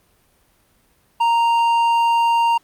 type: tone with hard clipping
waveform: sine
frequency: 930 Hz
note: A#5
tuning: 4 cents flat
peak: -15 dBFS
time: 1.2-2.58 s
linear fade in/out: 10 ms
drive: 6 dB
effects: pink hiss -59 dBFS RMS until 2.63 s + Opus 32 kbps